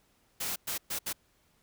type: noise bursts at uneven times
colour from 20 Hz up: white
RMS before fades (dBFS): -34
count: 4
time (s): 0.4-0.56 / 0.67-0.78 / 0.9-0.99 / 1.06-1.13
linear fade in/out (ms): 10
effects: pink hiss -69 dBFS RMS until 1.62 s